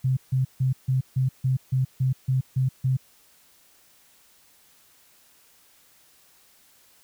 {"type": "tone bursts", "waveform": "sine", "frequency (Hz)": 130.5, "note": "C3", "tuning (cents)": -4, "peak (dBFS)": -19, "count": 11, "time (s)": [0.04, 2.97], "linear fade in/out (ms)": 10, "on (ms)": 130, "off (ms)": 150, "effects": ["white hiss -58 dBFS RMS until 7.03 s"]}